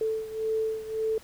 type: beating tone pair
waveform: sine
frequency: 440 / 441.8 Hz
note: A4 / A4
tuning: 0 / +7 cents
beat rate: 1.8 Hz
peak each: -28 / -32 dBFS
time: 0.01-1.18 s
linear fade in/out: 2 ms
effects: pink hiss -52 dBFS RMS until 1.23 s